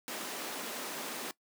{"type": "high-pass noise", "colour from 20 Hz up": "pink", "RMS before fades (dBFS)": -40, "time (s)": [0.08, 1.31], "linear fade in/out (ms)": 0, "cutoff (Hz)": 240, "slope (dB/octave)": 24, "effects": ["noise-tail reverb RT60 0.1 s tail -19 dB re dry"]}